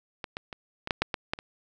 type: clicks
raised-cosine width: 0.3 ms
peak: -18 / -18 / -22 / -17 / -8 / -7 / -12 / -11 / -24 dBFS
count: 9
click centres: 0.242 / 0.369 / 0.528 / 0.874 / 0.908 / 1.02 / 1.142 / 1.335 / 1.389 s
effects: none